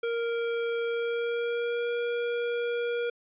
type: tone with pitch glide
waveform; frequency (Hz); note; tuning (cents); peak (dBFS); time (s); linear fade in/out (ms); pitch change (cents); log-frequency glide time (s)
square; 466.2 to 475.4; A#4 to A#4; 0 to +34; -28; 0.03-3.1; 5; +34; 0.85-1.91
effects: resampled to 8000 Hz